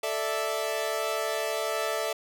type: chord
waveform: sawtooth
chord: A suspended fourth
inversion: none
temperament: equal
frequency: 440 / 587.3 / 659.3 Hz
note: A4 / D5 / E5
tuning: 0 / 0 / 0 cents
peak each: -29 / -29 / -27 dBFS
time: 0.03-2.13 s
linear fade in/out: 5 ms
effects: none